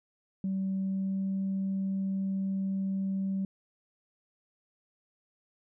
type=tone with pitch glide; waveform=sine; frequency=191.8 to 193.13 Hz; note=G3 to G3; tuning=-37 to -26 cents; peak=-27 dBFS; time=0.44-3.45 s; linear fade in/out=2 ms; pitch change=+11 cents; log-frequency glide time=0.76-1.27 s; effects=tanh soft clip ceiling -25 dBFS